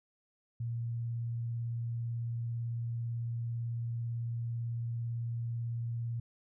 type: tone with vibrato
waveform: sine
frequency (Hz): 117.1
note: A#2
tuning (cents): +8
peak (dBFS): -33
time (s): 0.6-6.2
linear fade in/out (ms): 5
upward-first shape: triangle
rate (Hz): 18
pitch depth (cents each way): 15
effects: none